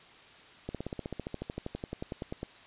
slowing click train, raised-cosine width 2 ms, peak -22 dBFS, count 23, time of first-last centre 0.69-2.431 s, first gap 57 ms, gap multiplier 1.03, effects white hiss -54 dBFS RMS until 2.66 s + resampled to 8000 Hz

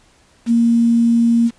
sine tone with quantisation, 233.1 Hz, A#3, in tune, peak -10 dBFS, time 0.46-1.51 s, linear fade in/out 50 ms, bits 6, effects pink hiss -53 dBFS RMS until 1.58 s + resampled to 22050 Hz

